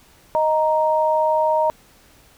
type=tone pair together; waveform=sine; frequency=623 / 933.4 Hz; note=D#5 / A#5; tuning=+2 / +2 cents; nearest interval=perfect fifth; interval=700 cents; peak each=-18 dBFS; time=0.35-1.7 s; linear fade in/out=0 ms; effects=pink hiss -52 dBFS RMS until 2.37 s